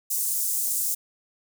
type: high-pass noise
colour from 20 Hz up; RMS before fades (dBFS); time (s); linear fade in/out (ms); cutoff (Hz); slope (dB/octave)
pink; -26; 0.1-0.95; 10; 7500; 24
effects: none